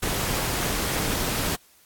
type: noise with amplitude modulation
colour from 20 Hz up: pink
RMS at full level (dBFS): -24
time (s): 0.02-1.56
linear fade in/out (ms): 10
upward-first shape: sine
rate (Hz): 262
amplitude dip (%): 50
effects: white hiss -57 dBFS RMS until 1.85 s + AAC 64 kbps